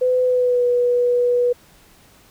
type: tone with pitch glide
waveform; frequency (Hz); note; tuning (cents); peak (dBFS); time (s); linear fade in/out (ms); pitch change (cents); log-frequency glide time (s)
sine; 505 to 488.1; B4 to B4; +39 to -20; -14; 0.01-1.53; 10; -59; 0.24-0.65
effects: pink hiss -51 dBFS RMS until 2.3 s